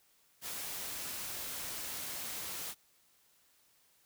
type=noise; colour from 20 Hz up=white; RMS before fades=-41 dBFS; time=0.41-2.75 s; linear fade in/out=50 ms; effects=white hiss -69 dBFS RMS until 4.05 s